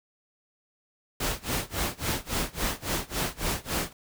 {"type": "noise with tremolo", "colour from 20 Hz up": "pink", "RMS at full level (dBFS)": -27, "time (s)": [1.2, 3.93], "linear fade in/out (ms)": 5, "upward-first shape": "sine", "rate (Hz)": 3.6, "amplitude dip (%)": 95, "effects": []}